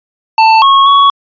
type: tone with pitch steps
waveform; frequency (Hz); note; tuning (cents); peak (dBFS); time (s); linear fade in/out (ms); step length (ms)
square; 888 / 1096 / 1118; A5 / C#6 / C#6; +16 / -20 / +14; -4; 0.38-1.1; 2; 240
effects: resampled to 11025 Hz